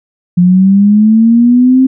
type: linear sweep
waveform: sine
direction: up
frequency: 174.61 to 264.5 Hz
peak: -3 dBFS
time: 0.37-1.87 s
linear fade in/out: 10 ms
effects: none